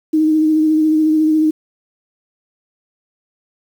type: tone with vibrato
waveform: sine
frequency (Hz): 311.6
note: D#4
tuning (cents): +3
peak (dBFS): -10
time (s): 0.13-1.51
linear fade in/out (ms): 10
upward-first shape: sine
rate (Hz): 14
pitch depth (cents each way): 23
effects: 7-bit